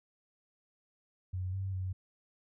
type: tone with pitch steps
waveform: sine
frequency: 92.1 / 96.1 / 93.2 Hz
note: F#2 / G2 / F#2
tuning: -7 / -34 / +13 cents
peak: -33 dBFS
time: 1.33-1.93 s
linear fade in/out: 10 ms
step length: 200 ms
effects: none